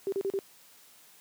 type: tone bursts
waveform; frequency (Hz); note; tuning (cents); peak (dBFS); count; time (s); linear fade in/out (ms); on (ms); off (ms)
sine; 392; G4; 0; -27; 4; 0.07-0.389; 0; 52; 37
effects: white hiss -57 dBFS RMS until 1.2 s + high-pass 150 Hz 12 dB/octave